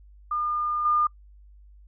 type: tone with level steps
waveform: sine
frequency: 1210 Hz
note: D#6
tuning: 49 cents flat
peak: -24 / -19 dBFS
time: 0.31-1.07 s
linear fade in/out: 5 ms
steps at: 0.85 s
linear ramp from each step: 5 ms
effects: noise-tail reverb RT60 0.1 s tail -24 dB re dry + added 50 Hz sine -48 dBFS peak until 1.87 s